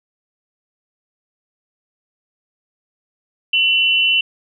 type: tone pair together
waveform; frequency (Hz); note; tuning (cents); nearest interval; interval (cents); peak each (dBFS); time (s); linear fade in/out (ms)
sine; 2722 / 2985; F7 / F#7; -45 / +15; major second; 160; -15; 3.53-4.21; 5
effects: none